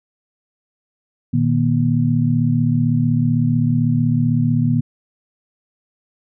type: tone cluster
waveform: sine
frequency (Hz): 117.7 / 153.5 / 239.8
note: A#2 / D#3 / A#3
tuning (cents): +17 / -23 / +49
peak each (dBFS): -18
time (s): 1.33-4.81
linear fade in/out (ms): 10
effects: none